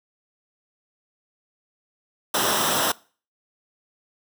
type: noise with comb filter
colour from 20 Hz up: pink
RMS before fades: -22 dBFS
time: 2.34-2.92 s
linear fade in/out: 5 ms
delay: 0.44 ms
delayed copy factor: -0.7
effects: noise-tail reverb RT60 0.4 s tail -23 dB re dry + high-pass 150 Hz 12 dB/octave